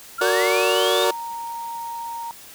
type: linear sweep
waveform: sine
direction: up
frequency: 1346 to 3729 Hz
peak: -24 dBFS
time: 0.18-1.05 s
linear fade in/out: 10 ms
type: chord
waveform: sawtooth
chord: Gb augmented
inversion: none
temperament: just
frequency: 370 / 462.5 / 578.1 Hz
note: Gb4 / Bb4 / D5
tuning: 0 / -14 / -27 cents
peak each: -18 dBFS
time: 0.21-1.11 s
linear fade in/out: 5 ms
type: tone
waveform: sine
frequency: 930 Hz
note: A#5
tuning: 4 cents flat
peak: -28 dBFS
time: 1.04-2.31 s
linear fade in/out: 0 ms
effects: white hiss -43 dBFS RMS until 2.54 s

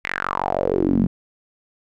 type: tone with band-pass filter sweep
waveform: sawtooth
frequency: 46.49 Hz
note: F#1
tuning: 9 cents sharp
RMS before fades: -21 dBFS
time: 0.04-1.07 s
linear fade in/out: 10 ms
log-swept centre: 2200 to 190 Hz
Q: 5.5
effects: none

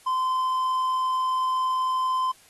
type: tone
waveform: triangle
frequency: 1031 Hz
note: C6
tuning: 26 cents flat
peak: -20 dBFS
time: 0.06-2.32 s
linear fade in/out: 10 ms
effects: white hiss -55 dBFS RMS until 2.49 s + AAC 32 kbps

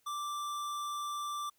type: tone with hard clipping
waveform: sine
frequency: 1174.7 Hz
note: D6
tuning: in tune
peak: -37 dBFS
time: 0.06-1.5 s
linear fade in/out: 10 ms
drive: 18 dB
effects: white hiss -73 dBFS RMS until 1.58 s

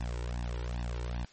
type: tone with flanger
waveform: sawtooth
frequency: 59.8 Hz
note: A#1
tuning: 45 cents sharp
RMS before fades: -35 dBFS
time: 0-1.25 s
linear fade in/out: 5 ms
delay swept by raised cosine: 1.1 to 2.2 ms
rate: 2.5 Hz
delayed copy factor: +0.85
effects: white hiss -59 dBFS RMS until 1.32 s + MP3 32 kbps

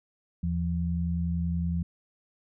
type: tone pair together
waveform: sine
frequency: 80.31 / 171 Hz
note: E2 / F3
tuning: -45 / -36 cents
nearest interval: octave + minor second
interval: 1309 cents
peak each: -29 / -28 dBFS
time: 0.43-1.83 s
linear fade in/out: 5 ms
effects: none

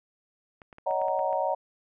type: clicks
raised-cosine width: 0.5 ms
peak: -32 dBFS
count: 8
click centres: 0.618 / 0.728 / 0.784 / 0.91 / 1.016 / 1.083 / 1.192 / 1.329 s
type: chord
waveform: sine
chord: D# minor seventh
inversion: third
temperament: just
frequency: 560 / 622.3 / 746.7 / 933.4 Hz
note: C#5 / D#5 / F#5 / A#5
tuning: +18 / 0 / +16 / +2 cents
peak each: -30 dBFS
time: 0.86-1.55 s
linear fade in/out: 10 ms
effects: none

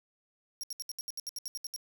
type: tone bursts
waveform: sawtooth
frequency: 5588 Hz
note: F8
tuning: in tune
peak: -33 dBFS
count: 13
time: 0.61-1.762 s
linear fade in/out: 0 ms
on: 24 ms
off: 70 ms
effects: none

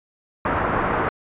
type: low-pass noise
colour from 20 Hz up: white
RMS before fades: -22 dBFS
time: 0.45-1.09 s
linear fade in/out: 2 ms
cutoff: 1500 Hz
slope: 24 dB/octave
effects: resampled to 8000 Hz

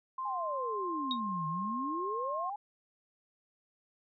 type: tone with pitch glide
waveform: sine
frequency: 1046.5 to 1067.3 Hz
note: C6 to C6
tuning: 0 to +34 cents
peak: -34 dBFS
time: 0.18-2.5 s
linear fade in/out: 5 ms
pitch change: +34 cents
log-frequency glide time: 0.52-1.55 s
type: exponential two-way sweep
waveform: sine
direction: down then up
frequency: 848 to 153.8 to 848 Hz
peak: -36 dBFS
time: 0.25-2.56 s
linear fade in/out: 5 ms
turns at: 1.47 s
type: tone with exponential decay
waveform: sine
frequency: 3761 Hz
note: A#7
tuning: 15 cents sharp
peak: -27 dBFS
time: 1.11-1.2 s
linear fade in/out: 1 ms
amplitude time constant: 18 ms
effects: none

